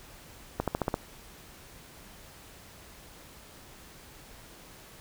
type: accelerating click train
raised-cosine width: 1 ms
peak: -13 dBFS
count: 6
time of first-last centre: 0.6-0.941 s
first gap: 77 ms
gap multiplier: 0.94
effects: pink hiss -51 dBFS RMS until 5 s